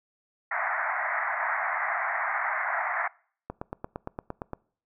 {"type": "band-pass noise", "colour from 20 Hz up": "white", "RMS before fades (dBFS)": -29, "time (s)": [0.51, 3.08], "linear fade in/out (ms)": 5, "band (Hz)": [640, 2100], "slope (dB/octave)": 96}
{"type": "click train", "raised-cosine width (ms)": 1, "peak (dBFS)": -19, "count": 10, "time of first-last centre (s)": [3.5, 4.533], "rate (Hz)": 8.71}
{"effects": ["noise-tail reverb RT60 0.5 s tail -24 dB re dry"]}